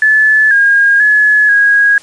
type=tone with pitch steps; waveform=sine; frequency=1732 / 1625 / 1703 / 1647 Hz; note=A6 / G#6 / G#6 / G#6; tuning=-28 / -38 / +43 / -15 cents; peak=-5 dBFS; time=0.02-1.98 s; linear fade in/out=2 ms; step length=490 ms; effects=white hiss -39 dBFS RMS until 2.02 s + resampled to 22050 Hz